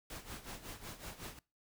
pink noise with tremolo, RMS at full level -45 dBFS, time 0.1-1.39 s, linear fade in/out 2 ms, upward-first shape sine, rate 5.4 Hz, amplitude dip 75%, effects noise-tail reverb RT60 0.3 s tail -23 dB re dry

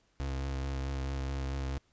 35% pulse tone with vibrato, 67.6 Hz, C#2, 43 cents flat, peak -31 dBFS, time 0.2-1.78 s, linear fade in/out 0 ms, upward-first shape sine, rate 4.6 Hz, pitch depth 25 cents each way, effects pink hiss -71 dBFS RMS until 1.92 s + resampled to 16000 Hz

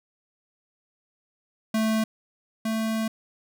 square tone pair in turn, 220 / 221.7 Hz, A3 / A3, 0 / +13 cents, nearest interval unison, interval 13 cents, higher second, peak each -22 / -25 dBFS, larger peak first, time 1.74-2.04 / 2.65-3.08 s, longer second, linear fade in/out 5 ms, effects none

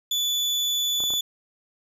35% pulse tone, 3468 Hz, A7, 26 cents flat, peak -20 dBFS, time 0.11-1.21 s, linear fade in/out 5 ms
clicks, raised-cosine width 1 ms, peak -25 dBFS, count 4, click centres 1.004 / 1.038 / 1.105 / 1.137 s
effects resampled to 32000 Hz + 9-bit

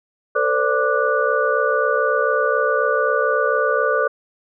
sine tone cluster, 447.8 / 515 / 579 / 1179 / 1471 Hz, A4 / C5 / D5 / D6 / F#6, +30 / -28 / -25 / +6 / -11 cents, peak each -22 dBFS, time 0.35-4.08 s, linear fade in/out 10 ms, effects none

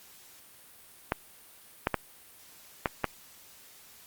clicks, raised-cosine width 0.5 ms, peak -10 dBFS, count 5, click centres 1.121 / 1.871 / 1.943 / 2.858 / 3.043 s, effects white hiss -54 dBFS RMS until 4.06 s + Opus 48 kbps

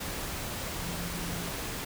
sine tone in noise, 172.7 Hz, F3, 19 cents flat, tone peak -38 dBFS, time 0.81-1.5 s, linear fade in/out 10 ms, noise pink, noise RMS -36 dBFS, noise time 0-1.85 s, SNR -5 dB, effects none

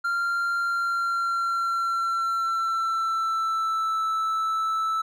triangle tone with pitch glide, 1387 to 1315.2 Hz, F6 to E6, -12 to -4 cents, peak -21 dBFS, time 0.04-5.02 s, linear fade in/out 10 ms, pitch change -92 cents, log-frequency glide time 0.57-4.05 s, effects none

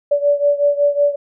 sine beating tone pair, 575 / 580.4 Hz, D5 / D5, -37 / -21 cents, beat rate 5.4 Hz, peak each -14 / -17 dBFS, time 0.11-1.16 s, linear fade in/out 10 ms, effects none

